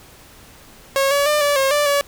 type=tone with pitch steps; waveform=sawtooth; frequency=546 / 568 / 598 / 577 / 539 / 587 / 569 Hz; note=C#5 / C#5 / D5 / D5 / C#5 / D5 / C#5; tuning=-26 / +42 / +31 / -31 / -49 / -1 / +45 cents; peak=-11 dBFS; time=0.96-2.01 s; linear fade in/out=0 ms; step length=150 ms; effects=pink hiss -45 dBFS RMS until 2.07 s